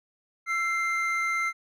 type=tone pair together; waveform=triangle; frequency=1342 / 2093 Hz; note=E6 / C7; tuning=+31 / 0 cents; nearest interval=minor sixth; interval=769 cents; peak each=-27 / -25 dBFS; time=0.46-1.53 s; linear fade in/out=50 ms; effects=none